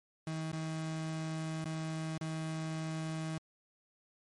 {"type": "tone with dropouts", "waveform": "35% pulse", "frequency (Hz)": 159.2, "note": "D#3", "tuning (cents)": 40, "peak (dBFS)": -34, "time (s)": [0.27, 3.38], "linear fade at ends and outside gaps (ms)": 2, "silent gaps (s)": [[0.517, 0.529], [1.643, 1.655], [2.177, 2.211]], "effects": ["MP3 48 kbps"]}